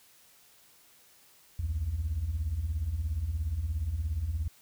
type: beating tone pair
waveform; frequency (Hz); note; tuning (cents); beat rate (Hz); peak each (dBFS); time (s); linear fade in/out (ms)
sine; 65.2 / 82.2; C2 / E2; -5 / -4; 17; -33 / -29; 1.59-4.48; 5
effects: tanh soft clip ceiling -24 dBFS + white hiss -60 dBFS RMS until 4.61 s